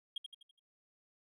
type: tone with echo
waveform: triangle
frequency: 3250 Hz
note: G#7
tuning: 38 cents flat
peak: -33 dBFS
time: 0.16-0.18 s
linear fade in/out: 5 ms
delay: 83 ms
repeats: 5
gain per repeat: -7 dB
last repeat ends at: 0.595 s
effects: tanh soft clip ceiling -33 dBFS